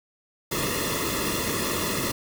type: noise with comb filter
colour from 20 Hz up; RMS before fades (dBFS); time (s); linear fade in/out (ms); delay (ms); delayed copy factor
pink; -27; 0.51-2.12; 10; 1.3; -0.95
effects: none